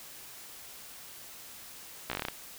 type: slowing click train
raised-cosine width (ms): 0.3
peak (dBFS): -16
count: 9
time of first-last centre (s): 2.1-2.284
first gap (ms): 15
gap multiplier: 1.12
effects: white hiss -48 dBFS RMS until 2.58 s